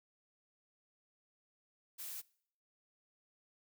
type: noise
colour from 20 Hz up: blue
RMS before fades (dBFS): -45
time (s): 1.98-2.22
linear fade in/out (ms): 20
effects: noise-tail reverb RT60 0.6 s tail -23 dB re dry